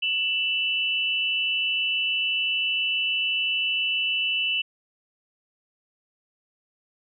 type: tone pair together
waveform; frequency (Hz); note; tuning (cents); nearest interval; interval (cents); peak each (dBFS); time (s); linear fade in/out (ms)
sine; 2667 / 2960; E7 / F#7; +20 / 0; major second; 180; -25; 0.02-4.62; 10
effects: none